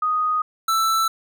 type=tone pair in turn; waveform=sine / square; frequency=1244.5 / 1325.4 Hz; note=D#6 / E6; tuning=0 / +9 cents; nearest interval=minor second; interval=109 cents; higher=second; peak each=-18 dBFS; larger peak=neither; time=0.02-0.42 / 0.68-1.08 s; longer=neither; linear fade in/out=5 ms; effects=none